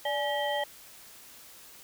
sine tone cluster, 584 / 842 / 1926 / 3148 Hz, D5 / G#5 / B6 / G7, -10 / +24 / -44 / +7 cents, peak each -31 / -32 / -35 / -36 dBFS, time 0.05-0.64 s, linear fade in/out 5 ms, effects white hiss -51 dBFS RMS until 1.83 s

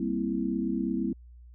sine chord, C dominant seventh, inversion second, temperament equal, 196 / 233.1 / 261.6 / 329.6 Hz, G3 / Bb3 / C4 / E4, 0 / 0 / 0 / 0 cents, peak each -32 dBFS, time 0-1.13 s, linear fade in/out 5 ms, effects added 60 Hz sine -47 dBFS peak until 1.54 s

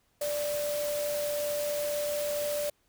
sine tone in noise, 587.3 Hz, D5, in tune, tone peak -29 dBFS, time 0.21-2.7 s, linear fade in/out 5 ms, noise white, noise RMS -38 dBFS, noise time 0.21-2.7 s, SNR +6 dB, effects pink hiss -71 dBFS RMS until 2.88 s

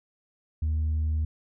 sine tone with tanh clipping, 77.78 Hz, D#2, in tune, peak -24 dBFS, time 0.62-1.25 s, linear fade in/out 5 ms, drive 1 dB, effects none

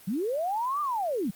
sine linear two-way sweep, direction up then down, 166.3 to 1210 to 166.3 Hz, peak -26 dBFS, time 0.07-1.31 s, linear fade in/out 10 ms, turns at 0.81 s, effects white hiss -52 dBFS RMS until 1.35 s + Opus 32 kbps

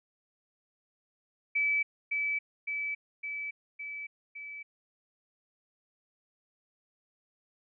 sine tone with echo, 2302 Hz, D7, 35 cents flat, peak -25 dBFS, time 1.55-1.83 s, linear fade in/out 10 ms, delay 560 ms, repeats 5, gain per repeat -3 dB, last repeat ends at 4.63 s, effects none

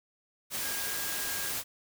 sine tone in noise, 1628 Hz, G#6, 35 cents flat, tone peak -41 dBFS, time 0.6-1.53 s, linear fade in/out 50 ms, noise white, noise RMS -34 dBFS, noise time 0.5-1.64 s, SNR -10 dB, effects none

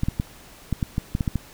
clicks, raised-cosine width 5 ms, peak -10 dBFS, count 10, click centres 0.034 / 0.085 / 0.199 / 0.727 / 0.828 / 0.981 / 1.151 / 1.208 / 1.278 / 1.357 s, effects pink hiss -47 dBFS RMS until 1.53 s

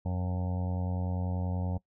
harmonic tone, 90.3 Hz, F#2, 42 cents flat, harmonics 1 / 2 / 3 / 5 / 6 / 7 / 8 / 9 / 10, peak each -30 / -35 / -44 / -48 / -45 / -50 / -48 / -49 / -50 dBFS, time 0.05-1.78 s, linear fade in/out 10 ms, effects noise-tail reverb RT60 0.1 s tail -22 dB re dry

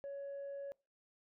sine tone, 559 Hz, C#5, 14 cents sharp, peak -40 dBFS, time 0.04-0.72 s, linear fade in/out 0 ms, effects noise-tail reverb RT60 0.3 s tail -25 dB re dry + tanh soft clip ceiling -40 dBFS

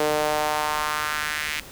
sawtooth tone with high-pass filter sweep, 151.3 Hz, D#3, 48 cents flat, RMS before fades -25 dBFS, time 0-1.6 s, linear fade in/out 2 ms, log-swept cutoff 470 to 2200 Hz, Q 2.2, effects pink hiss -42 dBFS RMS until 1.71 s

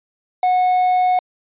triangle tone with quantisation, 732 Hz, F#5, 19 cents flat, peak -11 dBFS, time 0.43-1.19 s, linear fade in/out 2 ms, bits 6, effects resampled to 8000 Hz

